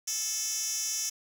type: tone with high-pass filter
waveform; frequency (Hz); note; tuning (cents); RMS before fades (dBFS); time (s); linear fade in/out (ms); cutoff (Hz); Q
10% pulse; 436.8; A4; -13; -32; 0.07-1.1; 10; 5600; 3.5
effects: 8-bit